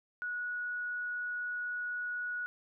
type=tone; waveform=sine; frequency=1462 Hz; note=F#6; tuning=21 cents flat; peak=-34 dBFS; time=0.22-2.46 s; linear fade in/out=0 ms; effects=none